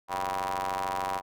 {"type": "ring-modulated tone", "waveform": "sawtooth", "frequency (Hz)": 93.4, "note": "F#2", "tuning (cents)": 17, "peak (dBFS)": -22, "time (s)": [0.08, 1.22], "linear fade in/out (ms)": 50, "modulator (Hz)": 876, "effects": []}